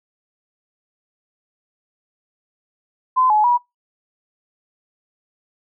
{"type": "tone with pitch steps", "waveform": "sine", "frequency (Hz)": [1024, 850, 968], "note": ["C6", "G#5", "B5"], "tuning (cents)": [-38, 40, -35], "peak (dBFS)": -12, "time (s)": [3.16, 3.58], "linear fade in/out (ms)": 20, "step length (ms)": 140, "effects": ["noise-tail reverb RT60 0.2 s tail -26 dB re dry"]}